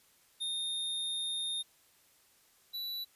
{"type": "tone pair in turn", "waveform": "square", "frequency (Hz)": [3665, 3950], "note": ["A#7", "B7"], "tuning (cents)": [-30, 0], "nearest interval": "minor second", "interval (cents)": 130, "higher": "second", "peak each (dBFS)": [-34, -37], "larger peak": "first", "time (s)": [[0.4, 1.63], [2.73, 3.05]], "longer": "first", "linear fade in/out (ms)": 20, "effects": ["white hiss -66 dBFS RMS until 3.15 s", "resampled to 32000 Hz"]}